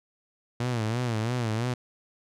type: tone with vibrato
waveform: sawtooth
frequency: 116.54 Hz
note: A#2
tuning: in tune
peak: -22 dBFS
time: 0.6-1.74 s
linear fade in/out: 5 ms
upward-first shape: sine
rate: 3 Hz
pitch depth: 130 cents each way
effects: low-pass 8000 Hz 12 dB/octave